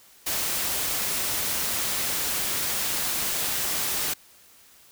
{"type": "noise", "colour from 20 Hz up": "white", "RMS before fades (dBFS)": -27, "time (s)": [0.26, 4.14], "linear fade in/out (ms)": 10, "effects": ["white hiss -54 dBFS RMS until 4.91 s"]}